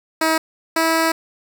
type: tone pair in turn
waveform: 10% pulse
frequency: 320 / 325.4 Hz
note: D#4 / E4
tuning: +49 / -22 cents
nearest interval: unison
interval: 29 cents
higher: second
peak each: -7 dBFS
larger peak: neither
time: 0.21-0.38 / 0.76-1.12 s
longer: second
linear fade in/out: 5 ms
effects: none